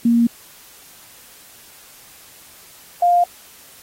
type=tone pair in turn; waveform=sine; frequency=234.4 / 702.4 Hz; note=A#3 / F5; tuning=+10 / +10 cents; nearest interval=octave + perfect fifth; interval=1900 cents; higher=second; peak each=-11 dBFS; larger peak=neither; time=0.05-0.27 / 3.02-3.24 s; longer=neither; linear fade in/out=5 ms; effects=white hiss -45 dBFS RMS until 3.82 s + AAC 48 kbps